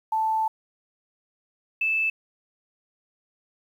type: tone pair in turn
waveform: sine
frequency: 880 / 2630 Hz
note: A5 / E7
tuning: 0 / -5 cents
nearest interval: octave + perfect fifth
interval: 1895 cents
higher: second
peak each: -21 dBFS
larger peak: neither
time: 0.12-0.48 / 1.81-2.1 s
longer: first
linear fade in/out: 5 ms
effects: 9-bit